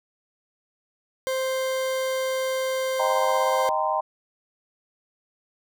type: tone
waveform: 40% pulse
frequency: 523.3 Hz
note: C5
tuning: in tune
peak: -23 dBFS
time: 1.27-3.69 s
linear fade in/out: 0 ms
type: chord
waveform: sine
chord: C minor seventh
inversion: first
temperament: equal with one note detuned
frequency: 622.3 / 784 / 932.3 / 1030.3 Hz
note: Eb5 / G5 / Bb5 / C6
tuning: 0 / 0 / 0 / -27 cents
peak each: -27 dBFS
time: 2.99-4.01 s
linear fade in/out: 10 ms
effects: none